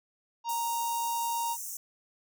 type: harmonic tone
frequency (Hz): 932.3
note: A#5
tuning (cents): 0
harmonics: 1 / 3 / 4 / 5 / 6 / 7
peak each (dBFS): -29 / -46 / -48 / -51 / -48 / -53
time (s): 0.44-1.57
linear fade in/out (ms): 50
type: high-pass noise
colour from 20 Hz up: pink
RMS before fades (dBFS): -39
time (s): 0.49-1.77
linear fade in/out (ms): 2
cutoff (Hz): 5700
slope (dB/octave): 96
effects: none